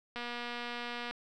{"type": "click train", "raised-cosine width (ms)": 0.3, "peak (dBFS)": -24, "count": 229, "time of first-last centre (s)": [0.16, 1.11], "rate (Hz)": 240, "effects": []}